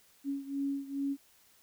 sine beating tone pair, 277.2 / 279.6 Hz, C#4 / C#4, 0 / +15 cents, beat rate 2.4 Hz, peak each -34 / -37 dBFS, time 0.24-1.17 s, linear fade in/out 50 ms, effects white hiss -64 dBFS RMS until 1.62 s

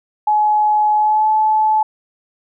sine tone with pitch glide, 847 to 864.3 Hz, G#5 to A5, +34 to -31 cents, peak -11 dBFS, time 0.27-1.83 s, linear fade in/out 5 ms, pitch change +35 cents, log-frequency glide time 0.95-1.29 s, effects none

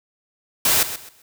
white noise with echo, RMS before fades -17 dBFS, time 0.65-0.83 s, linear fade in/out 2 ms, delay 130 ms, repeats 3, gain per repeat -12 dB, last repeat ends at 1.22 s, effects none

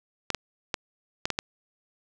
clicks, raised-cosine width 0.2 ms, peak -9 dBFS, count 6, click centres 0.303 / 0.347 / 0.742 / 1.255 / 1.303 / 1.389 s, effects none

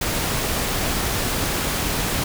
pink noise, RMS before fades -23 dBFS, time 0.01-2.24 s, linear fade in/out 5 ms, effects none

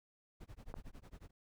brown noise with tremolo, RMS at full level -48 dBFS, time 0.4-1.31 s, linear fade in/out 10 ms, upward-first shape sine, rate 11 Hz, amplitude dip 100%
click, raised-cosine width 1 ms, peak -30 dBFS, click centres 0.741 s
effects none

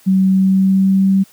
sine tone with pitch glide, 190 to 193.1 Hz, F#3 to G3, +46 to -26 cents, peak -9 dBFS, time 0.06-1.24 s, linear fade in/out 20 ms, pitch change +28 cents, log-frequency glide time 0.28-1.07 s, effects white hiss -48 dBFS RMS until 1.32 s + high-pass 60 Hz 12 dB/octave

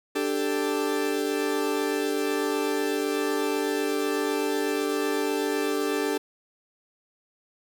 40% pulse chord, D suspended fourth, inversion none, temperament equal, 293.7 / 392 / 440 Hz, D4 / G4 / A4, 0 / 0 / 0 cents, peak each -28 dBFS, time 0.15-6.18 s, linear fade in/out 10 ms, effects none

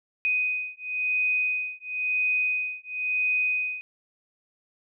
sine beating tone pair, 2498 / 2498.97 Hz, D#7 / D#7, +6 / +7 cents, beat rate 0.97 Hz, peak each -27 dBFS, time 0.25-3.81 s, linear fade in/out 0 ms, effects none

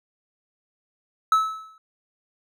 triangle tone with exponential decay, 1300 Hz, E6, 24 cents flat, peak -11 dBFS, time 1.32-1.78 s, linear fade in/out 2 ms, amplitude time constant 100 ms, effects none

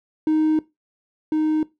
triangle tone pair in turn, 311.5 / 310.3 Hz, D#4 / D#4, +2 / -5 cents, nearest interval unison, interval 7 cents, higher first, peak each -13 / -15 dBFS, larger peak first, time 0.27-0.59 / 1.32-1.63 s, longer first, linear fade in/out 2 ms, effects noise-tail reverb RT60 0.2 s tail -20 dB re dry + tanh soft clip ceiling -10 dBFS

